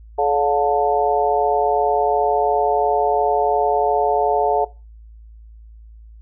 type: harmonic tone with a mistuned harmonic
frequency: 142.8 Hz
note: D3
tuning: 48 cents flat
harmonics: 3 / 4 / 5 / 6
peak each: -20 / -23 / -19 / -22 dBFS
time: 0.18-4.65 s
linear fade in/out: 10 ms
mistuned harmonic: 6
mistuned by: +57 cents
effects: noise-tail reverb RT60 0.3 s tail -20 dB re dry + added 55 Hz sine -39 dBFS peak until 6.21 s